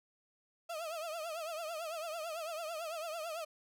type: tone with vibrato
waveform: 35% pulse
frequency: 649 Hz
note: E5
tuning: 27 cents flat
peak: -37 dBFS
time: 0.69-3.45 s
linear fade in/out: 10 ms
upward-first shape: triangle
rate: 9 Hz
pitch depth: 130 cents each way
effects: none